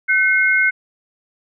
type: tone pair together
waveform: sine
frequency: 1520 / 2150 Hz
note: F#6 / C7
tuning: +46 / +47 cents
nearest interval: tritone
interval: 601 cents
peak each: -15 dBFS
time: 0.08-0.71 s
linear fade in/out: 20 ms
effects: none